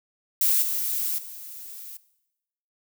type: noise with level steps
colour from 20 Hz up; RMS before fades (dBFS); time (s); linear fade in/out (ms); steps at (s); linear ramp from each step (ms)
violet; -21 / -27 / -40; 0.41-1.97; 2; 0.62 / 1.18; 5
effects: noise-tail reverb RT60 0.9 s tail -18 dB re dry